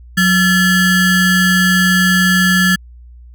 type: ring-modulated tone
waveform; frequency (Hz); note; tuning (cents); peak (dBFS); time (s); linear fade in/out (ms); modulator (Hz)
square; 770; G5; -31; -7; 0.17-2.76; 10; 953
effects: added 60 Hz sine -35 dBFS peak until 3.34 s